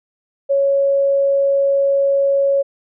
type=tone; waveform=sine; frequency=554.4 Hz; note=C#5; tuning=in tune; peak=-12 dBFS; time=0.49-2.63 s; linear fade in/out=20 ms; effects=none